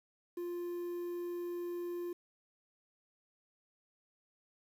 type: tone with quantisation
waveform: triangle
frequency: 349.5 Hz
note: F4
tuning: 1 cent sharp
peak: -35 dBFS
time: 0.37-2.13 s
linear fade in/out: 5 ms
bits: 10
effects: none